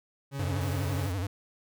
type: tone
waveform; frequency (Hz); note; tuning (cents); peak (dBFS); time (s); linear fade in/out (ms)
40% pulse; 138.59; C#3; 0; -32; 0.31-1.1; 50
type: tone with vibrato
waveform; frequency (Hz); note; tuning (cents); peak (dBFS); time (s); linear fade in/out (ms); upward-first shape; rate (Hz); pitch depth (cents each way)
square; 93.8; F#2; +24; -30; 0.39-1.27; 5; sine; 12; 140
type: high-pass noise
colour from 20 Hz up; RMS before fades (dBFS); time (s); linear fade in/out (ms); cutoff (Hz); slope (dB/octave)
white; -49; 0.61-1.12; 2; 160; 96
effects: none